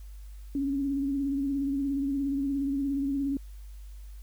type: tone with vibrato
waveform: sine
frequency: 277.2 Hz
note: C#4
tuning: in tune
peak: -26 dBFS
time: 0.55-3.37 s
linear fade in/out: 2 ms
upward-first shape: sine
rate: 17 Hz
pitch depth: 44 cents each way
effects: added 50 Hz sine -41 dBFS peak until 4.22 s + white hiss -62 dBFS RMS until 4.22 s

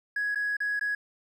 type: tone with dropouts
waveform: triangle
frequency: 1669 Hz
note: G#6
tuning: 8 cents sharp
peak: -23 dBFS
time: 0.16-0.95 s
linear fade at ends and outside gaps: 5 ms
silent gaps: 0.348-0.356 / 0.568-0.603 / 0.795-0.81 s
effects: tanh soft clip ceiling -23 dBFS

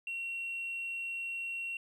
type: tone with hard clipping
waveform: triangle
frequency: 2734 Hz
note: F7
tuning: 37 cents flat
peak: -35 dBFS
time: 0.07-1.77 s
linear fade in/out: 2 ms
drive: 2 dB
effects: none

